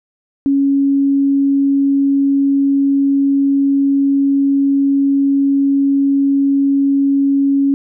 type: tone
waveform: sine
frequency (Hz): 277.2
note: C#4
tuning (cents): 0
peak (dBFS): -10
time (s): 0.46-7.74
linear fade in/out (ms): 0
effects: none